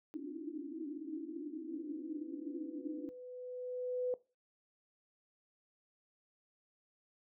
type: band-pass noise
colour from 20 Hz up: pink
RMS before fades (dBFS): -43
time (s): 0.14-3.09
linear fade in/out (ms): 0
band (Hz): 280 to 330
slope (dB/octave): 96
type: tone with exponential growth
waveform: sine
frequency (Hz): 499.8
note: B4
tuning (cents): +21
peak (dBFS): -31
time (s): 1.7-4.14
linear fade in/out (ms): 1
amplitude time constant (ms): 530
effects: noise-tail reverb RT60 0.3 s tail -20 dB re dry